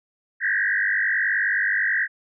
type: tone with frequency modulation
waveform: sine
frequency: 1753 Hz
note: A6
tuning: 7 cents flat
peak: -19 dBFS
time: 0.4-2.08 s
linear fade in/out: 50 ms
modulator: 49.4 Hz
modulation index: 4
effects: none